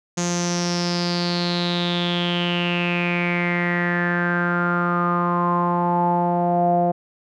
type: tone with low-pass filter sweep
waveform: sawtooth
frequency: 174.61 Hz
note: F3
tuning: in tune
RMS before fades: -21 dBFS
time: 0.17-6.92 s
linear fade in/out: 10 ms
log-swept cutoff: 6600 to 650 Hz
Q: 8
effects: none